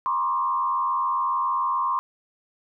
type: tone with frequency modulation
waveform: sine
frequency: 1062 Hz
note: C6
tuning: 25 cents sharp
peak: -21 dBFS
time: 0.06-1.99 s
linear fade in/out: 0 ms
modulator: 87.1 Hz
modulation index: 0.96
effects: none